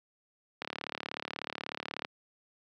click train, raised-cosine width 0.3 ms, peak -19 dBFS, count 53, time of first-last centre 0.62-2.049 s, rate 36.4 Hz, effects high-pass 200 Hz 12 dB/octave

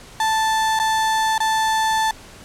35% pulse tone with dropouts, 880 Hz, A5, in tune, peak -15 dBFS, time 0.2-2.11 s, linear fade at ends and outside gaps 2 ms, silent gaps 0.791-0.798 / 1.38-1.403 s, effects pink hiss -42 dBFS RMS until 2.44 s + low-pass 10000 Hz 12 dB/octave

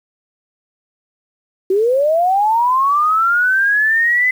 sine linear sweep, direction up, 367 to 2031 Hz, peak -11 dBFS, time 1.7-4.31 s, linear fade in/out 5 ms, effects 7-bit

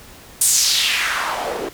white noise with band-pass filter sweep, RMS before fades -19 dBFS, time 0.41-1.69 s, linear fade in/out 5 ms, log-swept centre 9500 to 360 Hz, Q 2.3, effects pink hiss -42 dBFS RMS until 1.73 s

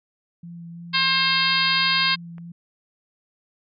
sine tone with vibrato, 170 Hz, F3, 46 cents flat, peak -35 dBFS, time 0.43-2.52 s, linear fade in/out 5 ms, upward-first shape sine, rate 3 Hz, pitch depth 14 cents each way
harmonic tone, 532 Hz, C5, 29 cents sharp, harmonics 2 / 3 / 4 / 5 / 6 / 7 / 8 / 9, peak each -26 / -26 / -26 / -26 / -26 / -26 / -26 / -26 dBFS, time 0.93-2.16 s, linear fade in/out 20 ms
clicks, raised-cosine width 0.5 ms, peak -41 / -33 dBFS, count 2, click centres 2.093 / 2.382 s
effects none

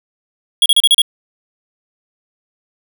square tone bursts, 3322 Hz, G#7, in tune, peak -7 dBFS, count 6, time 0.62-1.018 s, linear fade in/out 2 ms, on 38 ms, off 34 ms, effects none

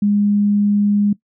sine tone, 205 Hz, G#3, 22 cents flat, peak -12 dBFS, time 0.02-1.13 s, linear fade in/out 5 ms, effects noise-tail reverb RT60 0.1 s tail -19 dB re dry

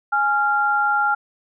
sine tone pair together, 830.6 / 1387.6 Hz, G#5 / F6, 0 / -12 cents, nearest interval major sixth, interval 888 cents, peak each -20 / -18 dBFS, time 0.12-1.15 s, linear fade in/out 10 ms, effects none

